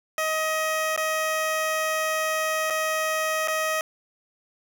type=tone with dropouts; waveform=15% pulse; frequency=630 Hz; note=D#5; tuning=21 cents sharp; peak=-17 dBFS; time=0.18-3.81 s; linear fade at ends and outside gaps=1 ms; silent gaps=0.963-0.976 / 2.701-2.705 / 3.475-3.482 s; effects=none